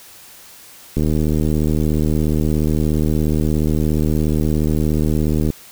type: click train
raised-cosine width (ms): 3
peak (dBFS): -6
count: 350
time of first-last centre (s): 0.97-5.502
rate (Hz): 77
effects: white hiss -42 dBFS RMS until 5.71 s